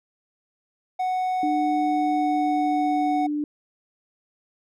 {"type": "tone", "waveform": "triangle", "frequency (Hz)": 740, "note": "F#5", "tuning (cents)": 0, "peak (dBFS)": -20, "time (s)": [0.99, 3.27], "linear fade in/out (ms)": 10}
{"type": "tone with pitch glide", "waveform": "sine", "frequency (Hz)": [300.1, 296.3], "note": ["D4", "D4"], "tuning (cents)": [38, 15], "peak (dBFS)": -23, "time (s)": [1.43, 3.44], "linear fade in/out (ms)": 2, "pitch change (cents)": -23, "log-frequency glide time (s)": [2, 3.1]}
{"effects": []}